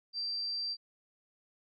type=tone; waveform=sine; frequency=4699 Hz; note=D8; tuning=in tune; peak=-33 dBFS; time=0.13-0.77 s; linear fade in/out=50 ms; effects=none